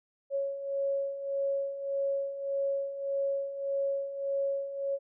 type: beating tone pair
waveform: sine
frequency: 552 / 553.7 Hz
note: C#5 / C#5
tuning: -7 / -2 cents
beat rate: 1.7 Hz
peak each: -36 / -30 dBFS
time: 0.3-4.99 s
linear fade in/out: 50 ms
effects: none